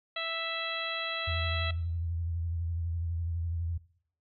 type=harmonic tone; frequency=659.3 Hz; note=E5; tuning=in tune; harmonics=1 / 2 / 3 / 4 / 5 / 6; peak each=-39 / -39 / -39 / -39 / -39 / -39 dBFS; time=0.16-1.71 s; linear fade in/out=5 ms
type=tone with vibrato; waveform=sine; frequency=84.1 Hz; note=E2; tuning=35 cents sharp; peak=-30 dBFS; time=1.27-3.78 s; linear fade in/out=10 ms; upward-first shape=sine; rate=12 Hz; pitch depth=51 cents each way
effects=noise-tail reverb RT60 0.6 s tail -20 dB re dry